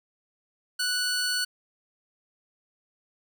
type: tone pair together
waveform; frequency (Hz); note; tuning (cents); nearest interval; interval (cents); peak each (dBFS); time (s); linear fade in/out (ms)
35% pulse; 1480 / 4423; F#6 / C#8; 0 / -5; octave + perfect fifth; 1895; -27 / -26; 0.79-1.45; 10
effects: none